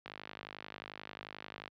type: click train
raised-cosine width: 0.3 ms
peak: -27 dBFS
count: 84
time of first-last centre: 0.06-1.678 s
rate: 51.3 Hz
effects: high-pass 100 Hz 12 dB/octave + low-pass 5000 Hz 12 dB/octave